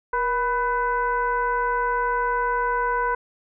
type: tone with frequency modulation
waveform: sine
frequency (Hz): 990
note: B5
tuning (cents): +4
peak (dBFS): -20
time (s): 0.13-3.15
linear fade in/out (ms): 5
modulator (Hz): 513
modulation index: 0.99
effects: none